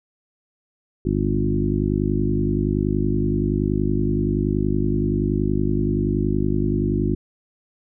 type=harmonic tone with a mistuned harmonic; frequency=50.6 Hz; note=G#1; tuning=44 cents flat; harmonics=1 / 2 / 3 / 4 / 5 / 6 / 7; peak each=-26 / -26 / -26 / -26 / -26 / -26 / -26 dBFS; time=1.05-7.15 s; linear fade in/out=5 ms; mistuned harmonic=2; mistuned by=+19 cents; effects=none